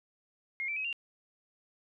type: tone with pitch steps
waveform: sine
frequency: 2140 / 2334 / 2545 / 2775 Hz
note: C7 / D7 / D#7 / F7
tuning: +38 / -11 / +39 / -12 cents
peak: -32 dBFS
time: 0.6-0.928 s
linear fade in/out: 0 ms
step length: 82 ms
effects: none